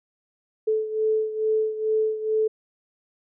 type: beating tone pair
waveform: sine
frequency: 435 / 437.3 Hz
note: A4 / A4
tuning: -20 / -11 cents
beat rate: 2.3 Hz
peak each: -22 / -27 dBFS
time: 0.67-2.48 s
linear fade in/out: 10 ms
effects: none